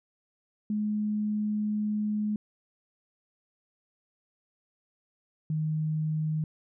sine tone pair in turn, 210.9 / 155.47 Hz, G#3 / D#3, +27 / -1 cents, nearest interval perfect fourth, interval 528 cents, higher first, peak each -26 dBFS, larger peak neither, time 0.7-2.36 / 5.5-6.44 s, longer first, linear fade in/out 2 ms, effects none

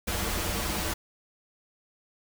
pink noise with comb filter, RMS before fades -30 dBFS, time 0.07-0.94 s, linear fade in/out 10 ms, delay 7.5 ms, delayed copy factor -0.85, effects none

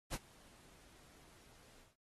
pink noise with ADSR envelope, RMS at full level -40 dBFS, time 0.1-1.96 s, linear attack 40 ms, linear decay 41 ms, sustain -24 dB, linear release 150 ms, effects AAC 32 kbps

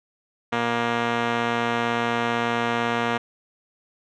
5% pulse tone pair together, 117.9 / 235.8 Hz, A#2 / A#3, +20 / +20 cents, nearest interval octave, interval 1200 cents, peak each -16 / -13 dBFS, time 0.52-3.18 s, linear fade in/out 10 ms, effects low-pass 3000 Hz 12 dB/octave

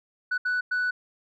sine tone bursts at uneven times, 1485 Hz, F#6, 6 cents sharp, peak -21 dBFS, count 3, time 0.31-0.38 / 0.45-0.61 / 0.71-0.91 s, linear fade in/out 10 ms, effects tanh soft clip ceiling -22 dBFS

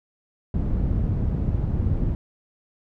white low-pass noise, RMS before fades -23 dBFS, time 0.54-2.15 s, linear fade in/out 2 ms, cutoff 120 Hz, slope 12 dB/octave, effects none

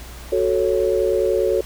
sine chord, F# minor, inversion none, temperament equal, 370 / 440 / 554.4 Hz, F#4 / A4 / C#5, 0 / 0 / 0 cents, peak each -20 / -20 / -21 dBFS, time 0.32-1.61 s, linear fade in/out 5 ms, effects added 60 Hz sine -36 dBFS peak until 1.65 s + pink hiss -40 dBFS RMS until 1.65 s

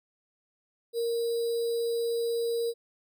sine tone with sample-and-hold, 466.2 Hz, A#4, in tune, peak -26 dBFS, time 0.93-2.74 s, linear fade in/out 50 ms, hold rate 4410 Hz, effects none

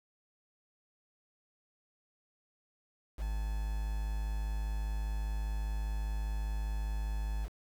triangle tone with quantisation, 52.5 Hz, G#1, 19 cents sharp, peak -30 dBFS, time 3.17-7.49 s, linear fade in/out 50 ms, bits 8, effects none

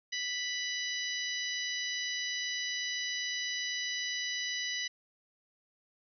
harmonic tone, 987.8 Hz, B5, in tune, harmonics 2 / 3 / 4 / 5 / 6, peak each -37 / -39 / -40 / -41 / -42 dBFS, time 0.12-4.88 s, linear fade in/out 10 ms, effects none

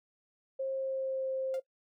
sine tone with pitch glide, 534 to 527.6 Hz, C5 to C5, +35 to +14 cents, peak -31 dBFS, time 0.59-1.6 s, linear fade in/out 10 ms, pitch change -21 cents, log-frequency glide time 0.73-1.3 s
sawtooth tone with exponential decay, 700 Hz, F5, 4 cents sharp, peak -40 dBFS, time 1.54-1.62 s, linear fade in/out 1 ms, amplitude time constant 17 ms
effects noise-tail reverb RT60 0.1 s tail -20 dB re dry

